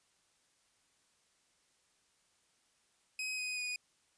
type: tone with pitch steps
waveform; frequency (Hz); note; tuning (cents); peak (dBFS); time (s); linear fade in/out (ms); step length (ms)
sawtooth; 2529 / 2500 / 2471; D#7 / D#7 / D#7; +28 / +8 / -13; -33; 3.19-3.76; 2; 190
effects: white hiss -73 dBFS RMS until 4.17 s + resampled to 22050 Hz